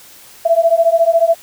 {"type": "beating tone pair", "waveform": "sine", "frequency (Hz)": [659.3, 673.3], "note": ["E5", "E5"], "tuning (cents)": [0, 36], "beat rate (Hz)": 14, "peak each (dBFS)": -12, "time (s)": [0.45, 1.35], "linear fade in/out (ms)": 10, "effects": ["white hiss -41 dBFS RMS until 1.42 s"]}